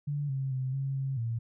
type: tone with pitch steps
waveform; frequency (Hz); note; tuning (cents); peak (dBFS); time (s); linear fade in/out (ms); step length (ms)
sine; 145 / 134.6 / 130.3 / 136.1 / 134.9 / 115.5; D3 / C3 / C3 / C#3 / C#3 / A#2; -22 / +49 / -7 / -31 / -47 / -16; -29; 0.07-1.39; 10; 220
effects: none